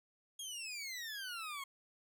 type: exponential sweep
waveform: 20% pulse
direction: down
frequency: 3322 to 1077 Hz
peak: -37 dBFS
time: 0.39-1.64 s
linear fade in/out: 5 ms
effects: none